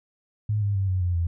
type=tone with pitch steps; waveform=sine; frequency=105.9 / 101.35 / 97 / 92.83 / 88.85 / 85.03 Hz; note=G#2 / G#2 / G2 / F#2 / F2 / F2; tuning=+34 / -42 / -18 / +6 / +30 / -46 cents; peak=-21 dBFS; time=0.49-1.27 s; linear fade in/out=5 ms; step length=130 ms; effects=none